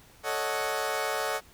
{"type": "chord", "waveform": "20% pulse", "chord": "D# half-diminished seventh", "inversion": "second", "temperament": "equal", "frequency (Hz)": [440, 554.4, 622.3, 740], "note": ["A4", "C#5", "D#5", "F#5"], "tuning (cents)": [0, 0, 0, 0], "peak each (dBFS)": -29, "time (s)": [0.23, 1.41], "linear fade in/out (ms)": 50, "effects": ["pink hiss -56 dBFS RMS until 1.53 s"]}